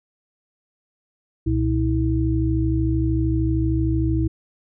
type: tone cluster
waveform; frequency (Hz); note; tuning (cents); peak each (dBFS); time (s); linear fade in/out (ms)
sine; 65.2 / 118.3 / 322.1; C2 / A#2 / E4; -5 / +26 / -40; -22; 1.46-4.28; 10
effects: none